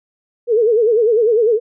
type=tone with vibrato; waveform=sine; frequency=450.9 Hz; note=A4; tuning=42 cents sharp; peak=-10 dBFS; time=0.47-1.6 s; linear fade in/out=50 ms; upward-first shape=sine; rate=10 Hz; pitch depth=130 cents each way; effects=none